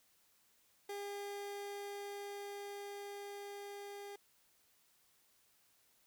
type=tone with level ramp; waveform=30% pulse; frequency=404.3 Hz; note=G#4; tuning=46 cents flat; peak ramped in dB=-39 to -44 dBFS; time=0.89-4.16 s; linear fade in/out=5 ms; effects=white hiss -72 dBFS RMS until 6.06 s